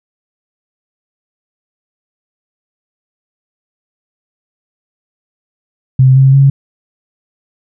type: tone with pitch steps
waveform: sine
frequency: 130.81 / 134.1 / 137.47 Hz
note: C3 / C3 / C#3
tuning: 0 / +43 / -14 cents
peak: -3 dBFS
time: 5.99-6.5 s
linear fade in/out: 5 ms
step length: 170 ms
effects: none